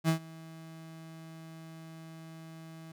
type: tone with ADSR envelope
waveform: 35% pulse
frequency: 161.9 Hz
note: E3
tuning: 31 cents flat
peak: -21 dBFS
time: 0.04-2.92 s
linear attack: 46 ms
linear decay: 100 ms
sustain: -23 dB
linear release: 4 ms
effects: none